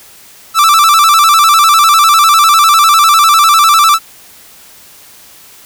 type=tone with vibrato; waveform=45% pulse; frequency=1244.5 Hz; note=D#6; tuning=in tune; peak=-4 dBFS; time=0.54-3.99 s; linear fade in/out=50 ms; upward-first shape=square; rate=10 Hz; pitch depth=100 cents each way; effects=white hiss -38 dBFS RMS until 5.65 s